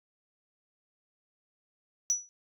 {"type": "tone with exponential decay", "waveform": "sine", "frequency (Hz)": 5900, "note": "F#8", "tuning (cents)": -6, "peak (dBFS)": -19, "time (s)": [2.1, 2.29], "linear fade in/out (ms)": 0, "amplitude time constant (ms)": 40, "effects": ["tanh soft clip ceiling -20 dBFS"]}